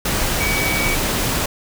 sine tone in noise, 2271 Hz, C#7, 41 cents sharp, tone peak -21 dBFS, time 0.4-0.95 s, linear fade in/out 5 ms, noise pink, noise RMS -20 dBFS, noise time 0.05-1.46 s, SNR -4 dB, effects none

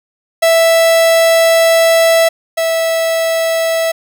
45% pulse tone pair in turn, 659.3 / 655.5 Hz, E5 / E5, 0 / -10 cents, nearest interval unison, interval 10 cents, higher first, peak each -7 / -12 dBFS, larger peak first, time 0.42-2.29 / 2.57-3.92 s, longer first, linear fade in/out 10 ms, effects none

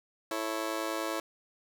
20% pulse chord, A major, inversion second, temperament just, 330 / 440 / 550 Hz, E4 / A4 / C#5, +2 / 0 / -14 cents, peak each -30 / -35 / -31 dBFS, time 0.31-1.2 s, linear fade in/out 2 ms, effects none

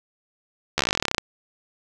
slowing click train, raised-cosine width 0.2 ms, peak -3 dBFS, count 19, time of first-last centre 0.78-1.182 s, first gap 13 ms, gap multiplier 1.06, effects none

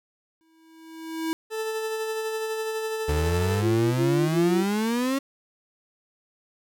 square tone with exponential growth, 323.5 Hz, E4, 32 cents flat, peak -24 dBFS, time 0.41-1.33 s, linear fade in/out 0 ms, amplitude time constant 200 ms
40% pulse tone with tremolo, 440 Hz, A4, in tune, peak -25 dBFS, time 1.5-3.63 s, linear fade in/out 50 ms, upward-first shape sine, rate 12 Hz, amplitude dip 30%
35% pulse exponential sweep, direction up, 73.42 to 277.2 Hz, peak -21 dBFS, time 3.08-5.19 s, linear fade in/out 10 ms
sine tone bursts, 343.3 Hz, F4, 30 cents flat, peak -21 dBFS, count 3, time 3.61-4.648 s, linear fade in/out 50 ms, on 330 ms, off 24 ms
effects none

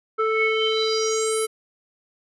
square tone with low-pass filter sweep, 440 Hz, A4, in tune, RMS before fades -22 dBFS, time 0.18-1.47 s, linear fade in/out 20 ms, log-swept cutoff 1500 to 11000 Hz, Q 7, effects none

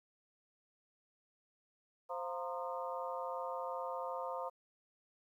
harmonic tone with a mistuned harmonic, 174.61 Hz, F3, in tune, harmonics 3 / 4 / 5 / 6 / 7, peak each -42 / -45 / -44 / -46 / -47 dBFS, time 2.09-4.5 s, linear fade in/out 20 ms, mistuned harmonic 5, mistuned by +100 cents, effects 12-bit

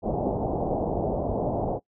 white low-pass noise, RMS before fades -27 dBFS, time 0.02-1.8 s, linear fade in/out 50 ms, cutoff 780 Hz, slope 48 dB/octave, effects noise-tail reverb RT60 0.1 s tail -20 dB re dry

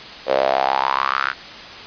sawtooth tone with high-pass filter sweep, 66.8 Hz, C2, 36 cents sharp, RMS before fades -19 dBFS, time 0.26-1.34 s, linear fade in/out 50 ms, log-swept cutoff 520 to 1500 Hz, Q 5.7, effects white hiss -35 dBFS RMS until 1.86 s + resampled to 11025 Hz

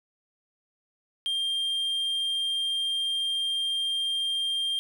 triangle tone, 3193 Hz, G7, 31 cents sharp, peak -24 dBFS, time 1.26-4.79 s, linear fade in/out 0 ms, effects none

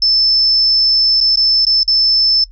sine tone with dropouts, 5274 Hz, E8, in tune, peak -9 dBFS, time 0.02-2.44 s, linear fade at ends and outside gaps 2 ms, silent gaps 1.204-1.21 / 1.358-1.372 / 1.651-1.667 / 1.832-1.878 s, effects noise-tail reverb RT60 0.1 s tail -23 dB re dry + added 41 Hz sine -35 dBFS peak until 2.51 s

